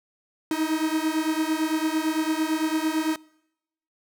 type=beating tone pair; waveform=45% pulse; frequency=311.1 / 320 Hz; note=D#4 / D#4; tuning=0 / +49 cents; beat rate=8.9 Hz; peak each=-26 dBFS; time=0.51-3.16 s; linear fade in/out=2 ms; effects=noise-tail reverb RT60 0.8 s tail -23 dB re dry

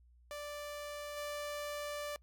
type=tone with level steps; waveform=sawtooth; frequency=587 Hz; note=D5; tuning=1 cent flat; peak=-38 / -35 dBFS; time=0.31-2.16 s; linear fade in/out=0 ms; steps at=1.16 s; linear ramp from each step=20 ms; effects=noise-tail reverb RT60 0.1 s tail -24 dB re dry + added 60 Hz sine -61 dBFS peak until 2.22 s

